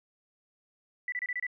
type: tone bursts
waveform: sine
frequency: 1977 Hz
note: B6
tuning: 1 cent sharp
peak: -30 dBFS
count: 6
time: 1.08-1.467 s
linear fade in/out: 2 ms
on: 42 ms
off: 27 ms
effects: 12-bit